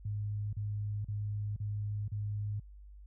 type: tone bursts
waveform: sine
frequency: 103.83 Hz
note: G#2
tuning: in tune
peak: -33 dBFS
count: 5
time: 0.05-2.598 s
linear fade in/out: 5 ms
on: 480 ms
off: 37 ms
effects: added 50 Hz sine -49 dBFS peak until 3.06 s